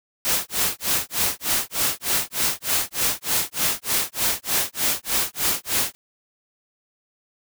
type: noise with tremolo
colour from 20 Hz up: white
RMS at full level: -20 dBFS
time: 0.25-5.95 s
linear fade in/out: 0 ms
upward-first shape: sine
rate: 3.3 Hz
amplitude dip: 100%
effects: none